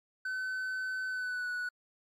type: tone with pitch glide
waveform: triangle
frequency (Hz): 1519 to 1474.1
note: F#6 to F#6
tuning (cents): +45 to -7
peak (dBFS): -31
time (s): 0.25-1.69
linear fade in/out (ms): 5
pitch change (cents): -52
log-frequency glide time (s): 1.08-1.49
effects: MP3 64 kbps